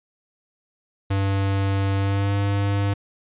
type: tone with pitch glide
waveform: square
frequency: 98 to 100.23 Hz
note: G2 to G2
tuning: 0 to +39 cents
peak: -20 dBFS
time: 1.1-2.94 s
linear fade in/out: 10 ms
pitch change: +39 cents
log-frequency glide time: 1.96-2.36 s
effects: resampled to 8000 Hz